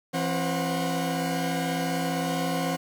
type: tone cluster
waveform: 40% pulse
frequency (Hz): 168.8 / 266.9 / 498.2 / 534 / 730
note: E3 / C4 / B4 / C5 / F#5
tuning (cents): +41 / +35 / +15 / +35 / -24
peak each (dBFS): -29 / -30 / -35 / -33 / -31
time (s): 0.13-2.77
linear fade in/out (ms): 20
effects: 9-bit